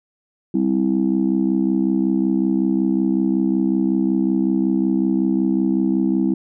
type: chord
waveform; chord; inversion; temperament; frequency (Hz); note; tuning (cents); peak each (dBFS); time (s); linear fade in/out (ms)
sine; C major; second; just; 196.22 / 261.6 / 327; G3 / C4 / E4; +2 / 0 / -14; -19; 0.54-6.34; 5
effects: tanh soft clip ceiling -8 dBFS